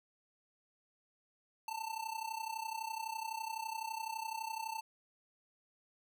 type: tone with amplitude modulation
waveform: square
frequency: 890 Hz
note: A5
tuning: 20 cents sharp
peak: -36 dBFS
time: 1.68-4.81 s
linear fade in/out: 2 ms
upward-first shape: sine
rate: 31.9 Hz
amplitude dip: 80%
effects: none